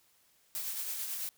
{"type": "noise with tremolo", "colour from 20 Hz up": "blue", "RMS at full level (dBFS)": -36, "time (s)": [0.55, 1.29], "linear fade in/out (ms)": 0, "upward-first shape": "sine", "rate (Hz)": 9.1, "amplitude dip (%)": 35, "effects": ["white hiss -68 dBFS RMS until 1.37 s"]}